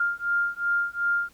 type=beating tone pair; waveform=sine; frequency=1400 / 1402.7 Hz; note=F6 / F6; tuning=+4 / +7 cents; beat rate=2.7 Hz; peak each=-26 dBFS; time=0-1.29 s; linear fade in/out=5 ms; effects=pink hiss -58 dBFS RMS until 1.33 s